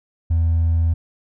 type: tone with hard clipping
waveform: triangle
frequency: 82.41 Hz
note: E2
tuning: in tune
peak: -14 dBFS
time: 0.3-0.94 s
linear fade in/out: 10 ms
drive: 2 dB
effects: none